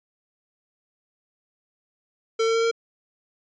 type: tone with pitch steps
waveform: square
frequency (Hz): 450 / 453.1 / 456.3 / 459.5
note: A4 / A#4 / A#4 / A#4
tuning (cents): +39 / -49 / -37 / -25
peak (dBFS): -20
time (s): 2.39-2.714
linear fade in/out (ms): 10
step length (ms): 81
effects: resampled to 16000 Hz